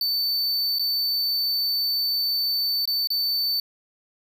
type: tone with dropouts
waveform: square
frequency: 4533 Hz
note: C#8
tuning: 38 cents sharp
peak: -22 dBFS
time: 0.01-3.6 s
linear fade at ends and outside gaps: 2 ms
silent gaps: 0.786-0.794 / 2.855-2.875 / 3.073-3.103 s
effects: none